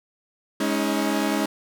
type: chord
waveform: sawtooth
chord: Ab suspended fourth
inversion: none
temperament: equal with one note detuned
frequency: 207.7 / 277.2 / 317.3 Hz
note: Ab3 / Db4 / Eb4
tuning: 0 / 0 / +34 cents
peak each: -22 dBFS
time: 0.6-1.46 s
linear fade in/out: 5 ms
effects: none